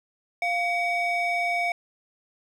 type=ring-modulated tone; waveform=triangle; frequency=1480 Hz; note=F#6; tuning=in tune; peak=-18 dBFS; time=0.42-1.72 s; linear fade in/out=2 ms; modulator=781 Hz; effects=none